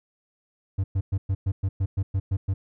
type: tone bursts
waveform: triangle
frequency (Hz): 96.2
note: G2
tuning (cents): -32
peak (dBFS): -19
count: 11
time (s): 0.78-2.54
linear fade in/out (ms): 10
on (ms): 60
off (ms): 110
effects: none